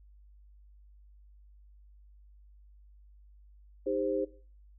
sine chord, C minor, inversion first, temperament equal with one note detuned, 311.1 / 399.3 / 523.3 Hz, Eb4 / G4 / C5, 0 / +32 / 0 cents, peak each -35 / -32 / -32 dBFS, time 3.86-4.25 s, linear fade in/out 10 ms, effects noise-tail reverb RT60 0.4 s tail -17 dB re dry + added 50 Hz sine -54 dBFS peak until 4.78 s

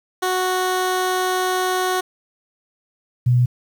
15% pulse / sine tone pair in turn, 369.1 / 123.17 Hz, F#4 / B2, -4 / -4 cents, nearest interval octave + perfect fifth, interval 1900 cents, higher first, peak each -12 dBFS, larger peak neither, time 0.22-2.01 / 3.26-3.46 s, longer first, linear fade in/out 10 ms, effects 8-bit

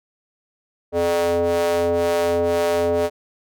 square ring-modulated tone, 85.5 Hz, F2, 36 cents flat, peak -15 dBFS, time 0.92-3.1 s, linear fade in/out 50 ms, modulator 514 Hz, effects none

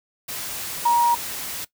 sine tone in noise, 947 Hz, A#5, 27 cents sharp, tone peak -14 dBFS, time 0.85-1.15 s, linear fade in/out 10 ms, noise white, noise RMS -31 dBFS, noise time 0.28-1.65 s, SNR +14 dB, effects noise-tail reverb RT60 0.1 s tail -18 dB re dry

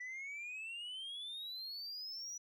sine exponential sweep, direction up, 1959 to 5920 Hz, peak -40 dBFS, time 0-2.38 s, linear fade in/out 10 ms, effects tanh soft clip ceiling -42 dBFS

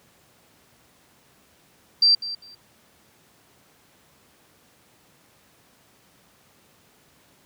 sine tone with echo, 4699 Hz, D8, in tune, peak -13 dBFS, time 2.02-2.15 s, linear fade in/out 5 ms, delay 200 ms, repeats 2, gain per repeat -15 dB, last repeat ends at 2.55 s, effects pink hiss -58 dBFS RMS until 7.45 s + high-pass 100 Hz 12 dB/octave

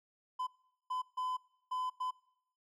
triangle tone bursts at uneven times, 1013 Hz, B5, 44 cents sharp, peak -32 dBFS, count 5, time 0.39-0.47 / 0.9-1.02 / 1.17-1.37 / 1.71-1.9 / 2-2.11 s, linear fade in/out 10 ms, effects noise-tail reverb RT60 0.8 s tail -23 dB re dry

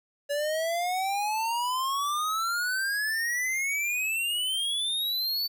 square exponential sweep, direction up, 568 to 4549 Hz, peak -27 dBFS, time 0.29-5.48 s, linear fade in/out 20 ms, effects 11-bit

